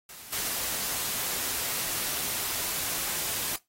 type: noise with level steps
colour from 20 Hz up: white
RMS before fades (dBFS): -45 / -31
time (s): 0.09-3.56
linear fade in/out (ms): 2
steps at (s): 0.32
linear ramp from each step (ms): 10
effects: noise-tail reverb RT60 0.2 s tail -20 dB re dry + AAC 48 kbps